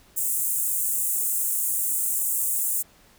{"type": "high-pass noise", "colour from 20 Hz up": "pink", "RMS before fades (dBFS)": -25, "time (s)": [0.16, 2.83], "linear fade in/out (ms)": 20, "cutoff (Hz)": 7600, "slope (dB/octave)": 48, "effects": ["pink hiss -56 dBFS RMS until 3.18 s"]}